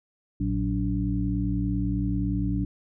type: harmonic tone with a mistuned harmonic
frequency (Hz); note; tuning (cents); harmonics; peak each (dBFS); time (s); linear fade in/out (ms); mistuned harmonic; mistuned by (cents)
57.8; A#1; -14; 1 / 2 / 3 / 5; -29 / -29 / -29 / -29; 0.4-2.65; 5; 3; +120
effects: none